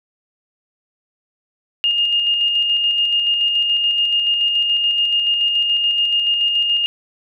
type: tone with tremolo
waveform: sine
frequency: 2834 Hz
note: F7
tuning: 25 cents sharp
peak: -13 dBFS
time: 1.84-6.86 s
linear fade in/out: 0 ms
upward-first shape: square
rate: 7 Hz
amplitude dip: 30%
effects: none